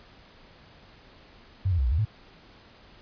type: tone with pitch steps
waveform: sine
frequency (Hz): 95.3 / 86.8 / 66.7 / 59.1 / 77.2 / 108.1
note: G2 / F2 / C2 / A#1 / D#2 / A2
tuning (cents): -48 / -10 / +34 / +24 / -13 / -30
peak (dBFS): -21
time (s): 1.65-2.052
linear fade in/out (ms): 10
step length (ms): 67
effects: pink hiss -53 dBFS RMS until 3.01 s + resampled to 11025 Hz

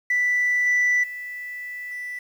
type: tone with level steps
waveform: sine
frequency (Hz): 1975.5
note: B6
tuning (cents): 0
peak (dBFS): -17 / -15 / -31 / -29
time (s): 0.1-2.19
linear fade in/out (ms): 5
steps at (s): 0.66 / 1.03 / 1.91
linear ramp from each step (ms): 10
effects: tanh soft clip ceiling -15 dBFS + 8-bit

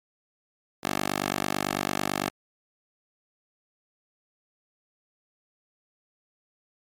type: tone with high-pass filter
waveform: 10% pulse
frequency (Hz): 49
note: G1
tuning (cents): 0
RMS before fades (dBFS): -29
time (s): 0.83-2.3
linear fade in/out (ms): 10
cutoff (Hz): 340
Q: 0.55
effects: MP3 96 kbps

